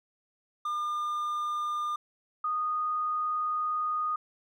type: tone pair in turn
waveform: triangle / sine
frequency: 1205 / 1235.3 Hz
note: D6 / D#6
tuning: +44 / -13 cents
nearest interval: unison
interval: 43 cents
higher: second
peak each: -27 dBFS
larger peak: neither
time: 0.65-1.96 / 2.44-4.16 s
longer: second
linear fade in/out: 5 ms
effects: none